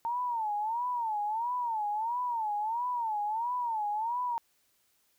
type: tone with vibrato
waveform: sine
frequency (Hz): 906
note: A#5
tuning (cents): -50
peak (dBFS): -29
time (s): 0.05-4.38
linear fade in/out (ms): 0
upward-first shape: sine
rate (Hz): 1.5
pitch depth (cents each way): 160
effects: white hiss -71 dBFS RMS until 5.18 s